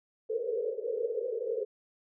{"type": "band-pass noise", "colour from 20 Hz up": "white", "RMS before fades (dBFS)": -33, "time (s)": [0.29, 1.65], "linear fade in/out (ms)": 10, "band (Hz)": [430, 500], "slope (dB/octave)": 96, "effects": []}